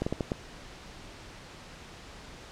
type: slowing click train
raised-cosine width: 2 ms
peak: -15 dBFS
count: 5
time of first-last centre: 0.02-0.318 s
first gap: 45 ms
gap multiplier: 1.35
effects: pink hiss -47 dBFS RMS until 2.51 s + low-pass 6000 Hz 12 dB/octave